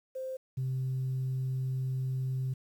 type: tone pair in turn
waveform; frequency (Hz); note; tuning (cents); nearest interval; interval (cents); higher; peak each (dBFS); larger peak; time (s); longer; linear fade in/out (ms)
sine; 522 / 130.5; C5 / C3; -4 / -4; 2 octaves; 2400; first; -34 / -28; second; 0.15-0.37 / 0.57-2.54; second; 10
effects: tanh soft clip ceiling -27 dBFS + 10-bit